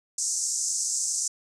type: band-pass noise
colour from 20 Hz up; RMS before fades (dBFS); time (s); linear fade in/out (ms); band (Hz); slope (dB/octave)
white; -28; 0.18-1.28; 5; 5700 to 8200; 48
effects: none